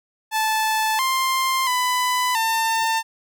sawtooth tone with pitch steps, 874 / 1052 / 999 / 899 Hz, A5 / C6 / B5 / A5, -12 / +9 / +20 / +37 cents, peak -15 dBFS, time 0.31-3.03 s, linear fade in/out 50 ms, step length 680 ms, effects none

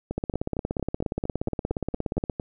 two click trains, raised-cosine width 2 ms, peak -13 / -16 dBFS, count 37 / 11, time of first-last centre 0.18-2.298 / 0.11-2.398 s, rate 17 / 4.37 Hz, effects none

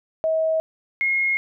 sine tone pair in turn, 640 / 2153 Hz, D#5 / C7, +49 / +49 cents, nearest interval octave + major sixth, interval 2100 cents, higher second, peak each -18 dBFS, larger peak neither, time 0.24-0.6 / 1.01-1.37 s, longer neither, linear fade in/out 0 ms, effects none

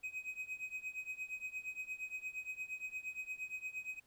triangle tone with tremolo, 2521 Hz, D#7, 22 cents sharp, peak -36 dBFS, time 0.03-4 s, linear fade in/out 10 ms, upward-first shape triangle, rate 8.6 Hz, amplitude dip 95%, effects pink hiss -72 dBFS RMS until 4.06 s

